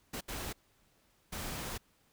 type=noise bursts at uneven times; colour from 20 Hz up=pink; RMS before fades=-40 dBFS; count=3; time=0.13-0.21 / 0.28-0.53 / 1.32-1.78 s; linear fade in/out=10 ms; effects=pink hiss -70 dBFS RMS until 2.12 s